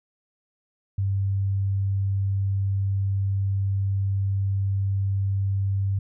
sine tone, 98 Hz, G2, in tune, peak -21 dBFS, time 0.98-5.99 s, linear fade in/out 5 ms, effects none

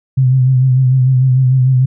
sine tone with vibrato, 129.5 Hz, C3, 17 cents flat, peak -7 dBFS, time 0.17-1.86 s, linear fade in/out 10 ms, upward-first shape sine, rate 6.7 Hz, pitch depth 44 cents each way, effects none

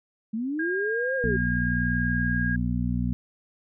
sine linear two-way sweep, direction up then down, 210.4 to 539 to 363.5 Hz, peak -26 dBFS, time 0.33-1.37 s, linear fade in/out 10 ms, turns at 1.16 s
sine tone with pitch glide, 1619 to 1632.1 Hz, G#6 to G#6, -45 to -31 cents, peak -27 dBFS, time 0.59-2.56 s, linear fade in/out 5 ms, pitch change +14 cents, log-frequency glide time 1.03-2.26 s
harmonic tone, 60.5 Hz, B1, 35 cents flat, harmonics 1 / 2 / 3 / 4, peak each -29 / -29 / -29 / -29 dBFS, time 1.24-3.13 s, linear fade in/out 0 ms
effects none

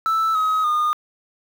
sine tone with pitch steps, 1318.5 / 1269.2 / 1221.7 Hz, E6 / D#6 / D#6, 0 / +34 / -32 cents, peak -14 dBFS, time 0.06-0.93 s, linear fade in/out 0 ms, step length 290 ms, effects tanh soft clip ceiling -16 dBFS + 7-bit

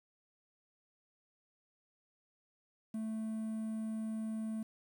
triangle tone with quantisation, 220 Hz, A3, in tune, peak -34 dBFS, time 2.94-4.63 s, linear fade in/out 5 ms, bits 10, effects none

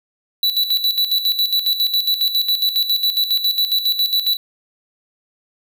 square tone with tremolo, 3951 Hz, B7, in tune, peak -14 dBFS, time 0.43-4.37 s, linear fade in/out 2 ms, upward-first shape square, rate 7.3 Hz, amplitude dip 65%, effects none

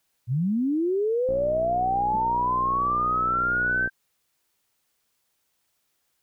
sine linear sweep, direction up, 112 to 1568 Hz, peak -21 dBFS, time 0.27-3.9 s, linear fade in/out 50 ms
click train, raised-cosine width 2 ms, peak -22 dBFS, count 160, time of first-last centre 1.29-3.875 s, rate 61.5 Hz
sine tone with exponential decay, 206.4 Hz, G#3, 10 cents flat, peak -28 dBFS, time 2.14-2.22 s, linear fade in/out 5 ms, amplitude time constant 17 ms
effects white hiss -73 dBFS RMS until 6.22 s

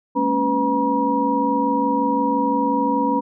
sine tone cluster, 206.3 / 232.5 / 278 / 498.5 / 957 Hz, G#3 / A#3 / C#4 / B4 / A#5, -11 / -4 / +5 / +16 / +45 cents, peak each -29 / -27 / -21 / -25 / -20 dBFS, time 0.15-3.21 s, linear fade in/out 20 ms, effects none

